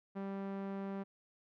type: tone with low-pass filter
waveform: sawtooth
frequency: 196 Hz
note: G3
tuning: in tune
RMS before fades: -41 dBFS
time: 0.15-1.04 s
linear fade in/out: 20 ms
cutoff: 1400 Hz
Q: 0.64
effects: none